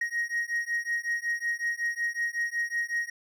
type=beating tone pair; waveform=triangle; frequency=1877 / 1882.4 Hz; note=A#6 / A#6; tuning=+11 / +16 cents; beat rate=5.4 Hz; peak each=-29 dBFS; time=0.01-3.1 s; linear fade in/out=5 ms; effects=none